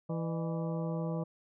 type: harmonic tone with a mistuned harmonic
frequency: 164.81 Hz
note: E3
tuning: in tune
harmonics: 1 / 2 / 3 / 4 / 5 / 6 / 7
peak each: -33 / -42 / -40 / -42 / -49 / -50 / -51 dBFS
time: 0.09-1.24 s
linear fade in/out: 10 ms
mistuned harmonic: 4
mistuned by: -130 cents
effects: none